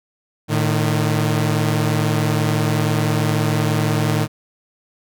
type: tone pair together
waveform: sawtooth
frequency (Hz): 110.7 / 152.99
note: A2 / D#3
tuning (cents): +11 / -29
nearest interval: tritone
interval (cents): 560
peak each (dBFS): -15 / -15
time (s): 0.48-4.28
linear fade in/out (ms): 50
effects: none